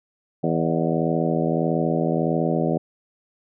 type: harmonic tone with a mistuned harmonic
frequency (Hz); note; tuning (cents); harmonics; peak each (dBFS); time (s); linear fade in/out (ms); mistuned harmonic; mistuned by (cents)
81.6; E2; -17; 2 / 3 / 4 / 5 / 6 / 7 / 8 / 9; -24 / -26 / -27 / -28 / -29 / -29 / -30 / -31; 0.43-2.78; 10; 8; -74
effects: none